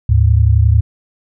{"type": "tone pair together", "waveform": "sine", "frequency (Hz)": [75.66, 107], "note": ["D#2", "A2"], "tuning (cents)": [-48, -48], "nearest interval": "tritone", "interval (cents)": 600, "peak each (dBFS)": -10, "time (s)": [0.09, 0.81], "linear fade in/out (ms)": 5, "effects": []}